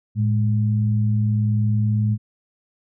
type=tone pair together; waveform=sine; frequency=109.9 / 208.3 Hz; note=A2 / G#3; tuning=-2 / +5 cents; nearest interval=major seventh; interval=1107 cents; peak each=-17 / -24 dBFS; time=0.15-2.18 s; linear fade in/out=50 ms; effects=none